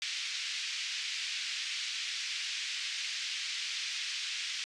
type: band-pass noise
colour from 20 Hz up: pink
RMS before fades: -37 dBFS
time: 0.02-4.64 s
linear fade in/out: 0 ms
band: 2200 to 5800 Hz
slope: 24 dB/octave
effects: resampled to 22050 Hz